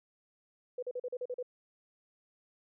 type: tone bursts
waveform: sine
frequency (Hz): 496.9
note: B4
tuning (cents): +11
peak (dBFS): -34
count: 8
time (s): 0.78-1.428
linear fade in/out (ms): 5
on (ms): 46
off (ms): 40
effects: none